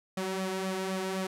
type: tone with flanger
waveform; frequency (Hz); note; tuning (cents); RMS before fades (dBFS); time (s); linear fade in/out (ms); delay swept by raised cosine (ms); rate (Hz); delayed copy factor
sawtooth; 189.2; F#3; +39; -33; 0.17-1.27; 5; 1.6 to 3.2; 3.9; +0.65
effects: low-pass 12000 Hz 12 dB/octave